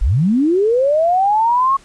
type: linear sweep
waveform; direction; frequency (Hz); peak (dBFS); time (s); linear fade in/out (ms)
sine; up; 33.68 to 1108.7; -11; 0.01-1.77; 10
effects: pink hiss -47 dBFS RMS until 1.84 s + resampled to 22050 Hz